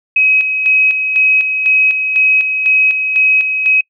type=tone with tremolo; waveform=sine; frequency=2542 Hz; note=D#7; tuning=36 cents sharp; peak=-7 dBFS; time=0.16-3.81 s; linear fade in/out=5 ms; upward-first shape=square; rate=2 Hz; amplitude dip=50%; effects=noise-tail reverb RT60 0.1 s tail -26 dB re dry